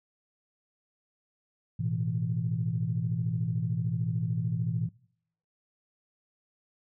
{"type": "chord", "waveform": "sine", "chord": "A suspended second", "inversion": "none", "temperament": "equal", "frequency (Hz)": [110, 123.47, 164.81], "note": ["A2", "B2", "E3"], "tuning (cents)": [0, 0, 0], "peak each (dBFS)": -31, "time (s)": [1.79, 4.89], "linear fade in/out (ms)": 10, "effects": ["noise-tail reverb RT60 0.7 s tail -24 dB re dry", "tanh soft clip ceiling -17 dBFS"]}